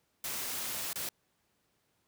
white noise with dropouts, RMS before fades -37 dBFS, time 0.24-1.09 s, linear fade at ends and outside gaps 2 ms, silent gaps 0.931-0.957 s, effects pink hiss -75 dBFS RMS until 2.07 s + high-pass 80 Hz 12 dB/octave

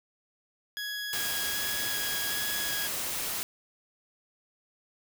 20% pulse tone with vibrato, 1661.2 Hz, G#6, in tune, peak -28 dBFS, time 0.77-2.87 s, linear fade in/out 0 ms, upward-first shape square, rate 1.3 Hz, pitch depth 10 cents each way
white noise, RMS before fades -33 dBFS, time 1.13-3.43 s, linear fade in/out 0 ms
effects none

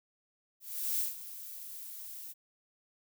violet noise with ADSR envelope, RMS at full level -31 dBFS, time 0.6-2.34 s, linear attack 390 ms, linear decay 150 ms, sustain -14 dB, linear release 30 ms, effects none

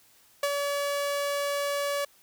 sawtooth tone with ADSR envelope, 570 Hz, C#5, 48 cents sharp, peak -19 dBFS, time 0.43-2.05 s, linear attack 4 ms, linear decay 47 ms, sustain -4 dB, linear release 6 ms, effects white hiss -60 dBFS RMS until 2.22 s

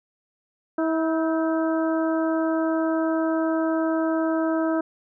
harmonic tone with a mistuned harmonic, 322.7 Hz, E4, 37 cents flat, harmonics 1 / 2 / 3 / 4 / 5, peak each -22 / -26 / -34 / -33 / -36 dBFS, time 0.78-4.81 s, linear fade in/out 5 ms, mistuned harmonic 5, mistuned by -57 cents, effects none

